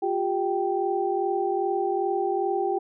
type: tone cluster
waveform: sine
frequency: 356.3 / 398.8 / 782 Hz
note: F4 / G4 / G5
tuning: +35 / +30 / -4 cents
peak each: -27 dBFS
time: 0.02-2.79 s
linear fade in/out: 10 ms
effects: none